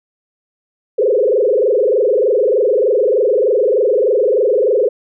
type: tone with frequency modulation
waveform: sine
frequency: 466.2 Hz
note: A#4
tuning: in tune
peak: -10 dBFS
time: 0.98-4.89 s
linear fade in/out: 10 ms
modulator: 23.3 Hz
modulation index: 3
effects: none